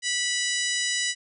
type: harmonic tone with a mistuned harmonic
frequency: 982 Hz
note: B5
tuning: 10 cents flat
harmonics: 2 / 3 / 4 / 5 / 6 / 7 / 8 / 9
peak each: -29 / -31 / -32 / -33 / -34 / -34 / -35 / -36 dBFS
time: 0.02-1.15 s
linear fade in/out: 50 ms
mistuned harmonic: 5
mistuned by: +28 cents
effects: none